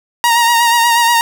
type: tone with vibrato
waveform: sawtooth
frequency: 938 Hz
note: A#5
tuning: 11 cents sharp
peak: -5 dBFS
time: 0.24-1.21 s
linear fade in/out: 0 ms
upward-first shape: sine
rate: 8.3 Hz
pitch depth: 35 cents each way
effects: none